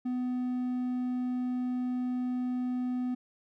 triangle tone, 250 Hz, B3, 21 cents sharp, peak -27 dBFS, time 0.05-3.15 s, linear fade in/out 10 ms, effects none

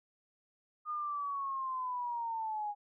sine linear sweep, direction down, 1228 to 818 Hz, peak -34 dBFS, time 0.85-2.75 s, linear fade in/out 50 ms, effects none

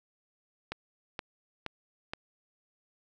click train, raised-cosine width 0.3 ms, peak -19 dBFS, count 4, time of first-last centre 0.72-2.135 s, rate 2.12 Hz, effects none

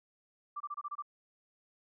sine tone bursts, 1174.7 Hz, D6, in tune, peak -36 dBFS, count 7, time 0.56-1.024 s, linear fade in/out 10 ms, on 44 ms, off 26 ms, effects none

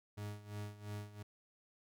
40% pulse tone with tremolo, 103.83 Hz, G#2, in tune, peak -40 dBFS, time 0.17-1.23 s, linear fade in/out 10 ms, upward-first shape sine, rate 2.9 Hz, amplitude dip 80%, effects none

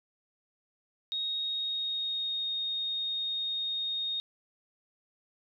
sine tone with pitch glide, 3749 to 3710 Hz, A#7 to A#7, +9 to -9 cents, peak -30 dBFS, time 1.12-4.2 s, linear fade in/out 0 ms, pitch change -18 cents, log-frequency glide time 1.35-2.47 s, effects 12-bit

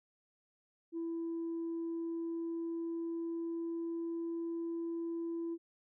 sine tone with pitch glide, 332.5 to 334.8 Hz, E4 to E4, +15 to +27 cents, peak -34 dBFS, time 0.92-5.58 s, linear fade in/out 50 ms, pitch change +12 cents, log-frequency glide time 1.65-4.49 s, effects tanh soft clip ceiling -33 dBFS

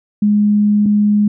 sine tone pair in turn, 207.9 / 207.9 Hz, G#3 / G#3, +2 / +2 cents, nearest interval unison, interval 0 cents, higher neither, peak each -9 dBFS, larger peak neither, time 0.22-0.86 / 0.86-1.28 s, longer first, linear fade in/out 5 ms, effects none

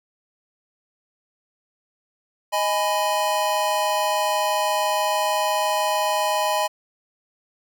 square chord, G# minor, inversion second, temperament just, 623 / 830.6 / 996.7 Hz, D#5 / G#5 / B5, +2 / 0 / +16 cents, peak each -25 dBFS, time 2.52-6.68 s, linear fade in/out 20 ms, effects none

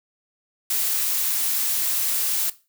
blue noise, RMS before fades -23 dBFS, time 0.7-2.5 s, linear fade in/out 5 ms, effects noise-tail reverb RT60 0.3 s tail -17 dB re dry

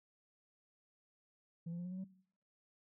sine tone with pitch steps, 167.7 / 171.92 / 176.24 / 180.67 / 185.22 / 189.87 Hz, E3 / F3 / F3 / F#3 / F#3 / F#3, +30 / -27 / +16 / -41 / +2 / +45 cents, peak -38 dBFS, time 1.66-2.044 s, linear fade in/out 10 ms, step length 64 ms, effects noise-tail reverb RT60 0.6 s tail -20 dB re dry + tanh soft clip ceiling -39 dBFS

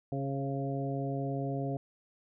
harmonic tone with a mistuned harmonic, 137.6 Hz, C#3, 12 cents flat, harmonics 1 / 2 / 3 / 4 / 5, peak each -34 / -37 / -40 / -41 / -40 dBFS, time 0.12-1.77 s, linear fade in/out 2 ms, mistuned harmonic 4, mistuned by -15 cents, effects none

